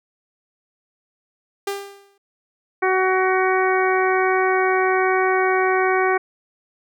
sawtooth tone with exponential decay, 398.7 Hz, G4, 29 cents sharp, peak -17 dBFS, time 1.67-2.18 s, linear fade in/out 5 ms, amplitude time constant 110 ms
harmonic tone, 374.9 Hz, F#4, 23 cents sharp, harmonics 1 / 2 / 3 / 4 / 5 / 6, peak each -19 / -22 / -24 / -25 / -26 / -27 dBFS, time 2.82-6.18 s, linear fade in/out 10 ms
effects none

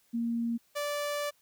sine / sawtooth tone pair in turn, 233.1 / 583.5 Hz, A#3 / D5, 0 / -11 cents, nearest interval octave + major third, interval 1589 cents, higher second, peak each -28 / -27 dBFS, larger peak second, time 0.13-0.58 / 0.75-1.31 s, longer second, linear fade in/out 20 ms, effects white hiss -68 dBFS RMS until 1.41 s

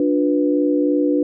sine chord, B diminished, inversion first, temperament equal with one note detuned, 293.7 / 356.8 / 493.9 Hz, D4 / F4 / B4, 0 / +37 / 0 cents, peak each -16 / -22 / -21 dBFS, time 0-1.23 s, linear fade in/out 2 ms, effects none

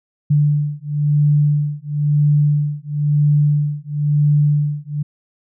sine beating tone pair, 146.83 / 147.82 Hz, D3 / D3, 0 / +12 cents, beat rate 0.99 Hz, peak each -16 dBFS, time 0.3-5.03 s, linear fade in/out 10 ms, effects none

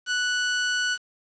sawtooth tone, 1480 Hz, F#6, in tune, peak -19 dBFS, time 0.06-0.98 s, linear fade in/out 50 ms, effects resampled to 16000 Hz + 8-bit

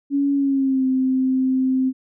sine tone with pitch glide, 280.9 to 260.6 Hz, C#4 to C4, +23 to -7 cents, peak -16 dBFS, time 0.1-1.93 s, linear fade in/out 50 ms, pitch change -130 cents, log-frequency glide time 0.34-0.86 s, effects none

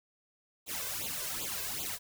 white noise with flanger, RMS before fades -37 dBFS, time 0.66-1.99 s, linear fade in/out 50 ms, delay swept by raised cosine 0.27 to 1.97 ms, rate 2.6 Hz, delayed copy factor +1, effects none

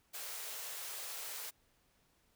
white high-pass noise, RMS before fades -44 dBFS, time 0.13-1.51 s, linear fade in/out 20 ms, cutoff 410 Hz, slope 48 dB/octave, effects pink hiss -73 dBFS RMS until 2.35 s

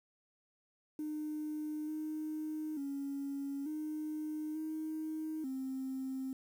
triangle tone with pitch steps, 304.5 / 309 / 278.8 / 307.2 / 313.5 / 264.1 Hz, D#4 / D#4 / C#4 / D#4 / D#4 / C4, -37 / -12 / +10 / -22 / +13 / +16 cents, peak -33 dBFS, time 0.99-6.33 s, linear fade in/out 2 ms, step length 890 ms, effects tanh soft clip ceiling -34 dBFS + 10-bit

